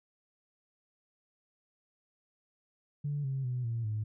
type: tone with pitch steps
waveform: sine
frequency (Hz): 145 / 134.51 / 124.78 / 115.75 / 107.38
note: D3 / C3 / B2 / A#2 / A2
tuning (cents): -22 / +48 / +18 / -12 / -42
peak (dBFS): -30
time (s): 3.04-4.04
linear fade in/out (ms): 10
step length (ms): 200
effects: tanh soft clip ceiling -26 dBFS